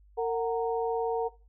sine tone cluster, 458 / 741 / 927 Hz, A#4 / F#5 / A#5, -31 / +2 / -10 cents, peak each -27 / -33 / -36 dBFS, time 0.17-1.29 s, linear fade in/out 20 ms, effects noise-tail reverb RT60 0.3 s tail -18 dB re dry + added 50 Hz sine -55 dBFS peak until 1.48 s

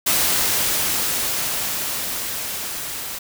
white noise with level ramp, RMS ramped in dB -18 to -30 dBFS, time 0.06-3.19 s, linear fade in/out 10 ms, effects none

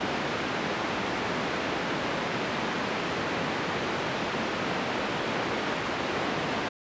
pink band-pass noise, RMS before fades -30 dBFS, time 0-6.69 s, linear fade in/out 10 ms, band 200 to 2800 Hz, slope 12 dB/octave, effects resampled to 16000 Hz

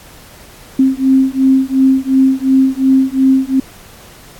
sine beating tone pair, 263.7 / 266.5 Hz, C4 / C4, +14 / +32 cents, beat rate 2.8 Hz, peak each -11 dBFS, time 0.79-3.6 s, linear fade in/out 5 ms, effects pink hiss -39 dBFS RMS until 4.39 s + AAC 64 kbps

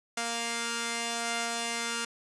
5% pulse tone pair together, 233.1 / 700.1 Hz, A#3 / F5, 0 / +4 cents, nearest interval octave + perfect fifth, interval 1904 cents, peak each -22 dBFS, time 0.17-2.05 s, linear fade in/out 5 ms, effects resampled to 24000 Hz

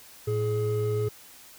triangle tone pair together, 111.6 / 421.6 Hz, A2 / G#4, +25 / +26 cents, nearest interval octave + major seventh, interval 2301 cents, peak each -25 dBFS, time 0.27-1.09 s, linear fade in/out 10 ms, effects white hiss -50 dBFS RMS until 1.58 s

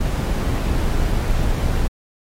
brown noise, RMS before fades -19 dBFS, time 0-1.88 s, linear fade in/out 10 ms, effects AAC 48 kbps

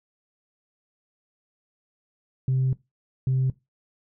sine tone bursts at uneven times, 130.81 Hz, C3, in tune, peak -18 dBFS, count 2, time 2.48-2.73 / 3.27-3.5 s, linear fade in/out 2 ms, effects noise-tail reverb RT60 0.2 s tail -20 dB re dry + tanh soft clip ceiling -17 dBFS

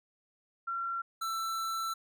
sine / square tone pair in turn, 1366 / 1334 Hz, F6 / E6, -39 / +20 cents, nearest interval unison, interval 41 cents, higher first, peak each -32 / -33 dBFS, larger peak first, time 0.67-1.02 / 1.21-1.94 s, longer second, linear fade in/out 10 ms, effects none

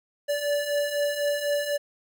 square beating tone pair, 577 / 581 Hz, D5 / D5, -31 / -19 cents, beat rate 4 Hz, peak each -31 / -26 dBFS, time 0.28-1.78 s, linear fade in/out 20 ms, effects none

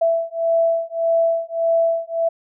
sine beating tone pair, 663 / 664.7 Hz, E5 / E5, +10 / +14 cents, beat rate 1.7 Hz, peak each -19 dBFS, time 0.01-2.29 s, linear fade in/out 10 ms, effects none

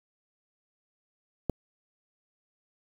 click, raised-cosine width 2 ms, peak -13 dBFS, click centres 1.497 s, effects 7-bit

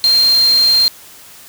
sine tone in noise, 4186 Hz, C8, in tune, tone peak -8 dBFS, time 0.04-0.88 s, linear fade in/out 0 ms, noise white, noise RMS -25 dBFS, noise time 0.04-0.88 s, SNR +14 dB, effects white hiss -39 dBFS RMS until 1.48 s

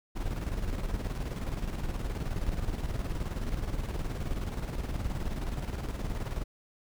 brown noise with tremolo, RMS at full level -31 dBFS, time 0.15-6.44 s, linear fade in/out 20 ms, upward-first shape square, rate 19 Hz, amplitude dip 50%, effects none

